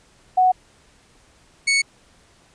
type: tone pair in turn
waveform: sine / sawtooth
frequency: 740 / 2217 Hz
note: F#5 / C#7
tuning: 0 / 0 cents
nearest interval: octave + perfect fifth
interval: 1900 cents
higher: second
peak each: -12 dBFS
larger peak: neither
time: 0.37-0.52 / 1.67-1.82 s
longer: neither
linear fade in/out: 10 ms
effects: pink hiss -55 dBFS RMS until 2.54 s + resampled to 22050 Hz